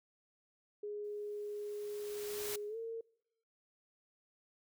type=tone with pitch glide; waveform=sine; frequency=415.3 to 455.5 Hz; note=G#4 to A#4; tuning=0 to -40 cents; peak=-39 dBFS; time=0.83-3.01 s; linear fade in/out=5 ms; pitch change=+160 cents; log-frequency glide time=2.68-2.77 s
type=noise with exponential growth; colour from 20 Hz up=white; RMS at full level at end=-40 dBFS; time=1.04-2.56 s; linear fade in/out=5 ms; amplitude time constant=330 ms
effects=noise-tail reverb RT60 0.9 s tail -26 dB re dry